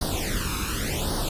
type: noise with flanger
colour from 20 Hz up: pink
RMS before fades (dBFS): -27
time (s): 0.01-1.29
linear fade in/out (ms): 5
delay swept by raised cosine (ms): 0.2 to 0.79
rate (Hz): 0.88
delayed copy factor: +0.9
effects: resampled to 32000 Hz